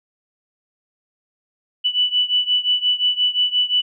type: beating tone pair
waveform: sine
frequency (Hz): 2968 / 2973.7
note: F#7 / F#7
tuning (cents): +5 / +8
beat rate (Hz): 5.7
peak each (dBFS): -18 / -20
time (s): 1.84-3.82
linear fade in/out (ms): 20
effects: none